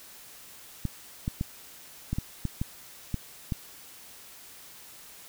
clicks, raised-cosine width 5 ms, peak -16 dBFS, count 9, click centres 0.853 / 1.279 / 1.411 / 2.13 / 2.185 / 2.453 / 2.615 / 3.143 / 3.522 s, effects white hiss -49 dBFS RMS until 5.28 s

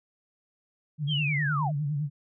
sine tone with vibrato, 146.83 Hz, D3, in tune, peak -26 dBFS, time 0.98-2.1 s, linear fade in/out 50 ms, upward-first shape sine, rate 9.8 Hz, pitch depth 84 cents each way
sine linear sweep, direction down, 3322 to 573 Hz, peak -27 dBFS, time 1.07-1.72 s, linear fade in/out 50 ms
effects none

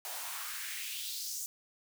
white noise with high-pass filter sweep, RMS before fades -40 dBFS, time 0.05-1.46 s, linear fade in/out 0 ms, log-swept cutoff 610 to 7000 Hz, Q 2.5, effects none

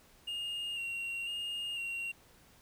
triangle tone with vibrato, 2794 Hz, F7, in tune, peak -34 dBFS, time 0.27-2.12 s, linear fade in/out 10 ms, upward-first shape square, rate 1 Hz, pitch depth 26 cents each way, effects pink hiss -62 dBFS RMS until 2.61 s

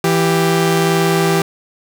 sawtooth tone pair together, 165.51 / 393 Hz, E3 / G4, +7 / +4 cents, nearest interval octave + minor third, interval 1497 cents, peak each -11 dBFS, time 0.04-1.42 s, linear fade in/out 2 ms, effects none

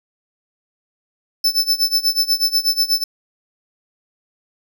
45% pulse tone with tremolo, 5274 Hz, E8, in tune, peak -12 dBFS, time 1.44-3.04 s, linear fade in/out 5 ms, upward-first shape sine, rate 8.2 Hz, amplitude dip 90%, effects none

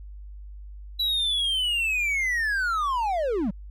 triangle linear sweep, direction down, 3951 to 172.8 Hz, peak -21 dBFS, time 0.99-3.51 s, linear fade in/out 10 ms, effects added 50 Hz sine -38 dBFS peak until 3.7 s

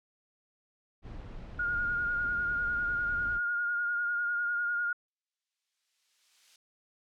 brown noise, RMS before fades -43 dBFS, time 1.02-3.4 s, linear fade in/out 50 ms
sine tone with vibrato, 1424 Hz, F6, 33 cents sharp, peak -28 dBFS, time 1.59-4.93 s, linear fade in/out 5 ms, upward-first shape triangle, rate 10 Hz, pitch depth 30 cents each way
violet noise with exponential growth, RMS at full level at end -43 dBFS, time 5.08-6.56 s, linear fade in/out 2 ms, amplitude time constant 320 ms
effects low-pass 4000 Hz 12 dB/octave

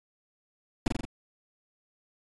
brown noise with echo, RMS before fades -24 dBFS, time 0.86-0.88 s, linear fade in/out 2 ms, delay 43 ms, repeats 4, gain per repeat -3 dB, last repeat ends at 1.052 s, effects resampled to 24000 Hz

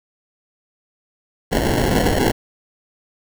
white noise with sample-and-hold, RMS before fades -17 dBFS, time 1.51-2.32 s, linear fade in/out 20 ms, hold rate 1225 Hz, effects none

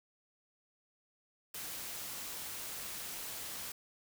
white noise, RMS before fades -43 dBFS, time 1.54-3.72 s, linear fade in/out 5 ms, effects none

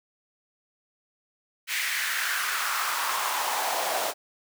pink noise with high-pass filter sweep, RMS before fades -28 dBFS, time 1.67-4.14 s, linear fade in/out 50 ms, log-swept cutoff 2100 to 620 Hz, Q 3, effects none

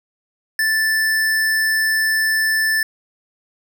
square tone, 1760 Hz, A6, in tune, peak -16 dBFS, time 0.59-2.83 s, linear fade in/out 2 ms, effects none

